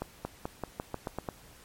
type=accelerating click train; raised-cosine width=1 ms; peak=-19 dBFS; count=9; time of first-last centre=0.02-1.288 s; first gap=230 ms; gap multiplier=0.89; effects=pink hiss -55 dBFS RMS until 1.64 s + MP3 64 kbps

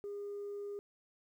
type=tone; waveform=sine; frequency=406.7 Hz; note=G#4; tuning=36 cents flat; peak=-38 dBFS; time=0.04-0.79 s; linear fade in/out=0 ms; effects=tanh soft clip ceiling -37 dBFS + 12-bit

